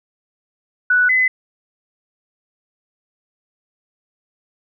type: tone pair in turn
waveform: sine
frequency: 1480 / 2023 Hz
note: F#6 / B6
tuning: 0 / +41 cents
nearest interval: perfect fourth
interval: 541 cents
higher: second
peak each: -11 / -12 dBFS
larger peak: first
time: 0.9-1.09 / 1.09-1.28 s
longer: neither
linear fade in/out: 5 ms
effects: none